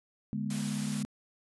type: chord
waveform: sine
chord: G# diminished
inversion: second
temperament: equal with one note detuned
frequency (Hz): 146.83 / 207.7 / 244.1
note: D3 / G#3 / B3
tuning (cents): 0 / 0 / -20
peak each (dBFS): -37 / -33 / -38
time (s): 0.33-1.05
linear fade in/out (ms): 0
type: high-pass noise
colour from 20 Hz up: white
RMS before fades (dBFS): -41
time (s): 0.5-1.03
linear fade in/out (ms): 5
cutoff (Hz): 160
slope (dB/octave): 12
effects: resampled to 24000 Hz